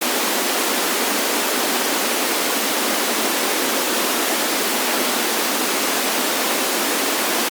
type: high-pass noise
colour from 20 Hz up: pink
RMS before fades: -20 dBFS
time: 0.01-7.49 s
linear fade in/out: 10 ms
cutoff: 230 Hz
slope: 48 dB/octave
effects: Opus 48 kbps